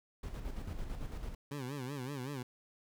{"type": "noise with tremolo", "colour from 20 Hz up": "brown", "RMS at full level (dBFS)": -39, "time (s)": [0.23, 1.35], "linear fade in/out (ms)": 5, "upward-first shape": "square", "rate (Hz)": 9, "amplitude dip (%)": 45}
{"type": "tone with vibrato", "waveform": "20% pulse", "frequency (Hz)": 134.7, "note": "C#3", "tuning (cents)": -49, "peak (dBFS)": -34, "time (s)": [1.51, 2.43], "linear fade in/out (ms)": 5, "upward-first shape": "sine", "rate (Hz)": 5.3, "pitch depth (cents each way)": 150}
{"effects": []}